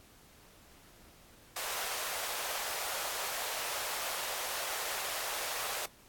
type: high-pass noise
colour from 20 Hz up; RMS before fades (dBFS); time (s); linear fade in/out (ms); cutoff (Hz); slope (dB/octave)
pink; -37; 1.56-5.86; 5; 540; 24
effects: pink hiss -59 dBFS RMS until 6.08 s + AAC 64 kbps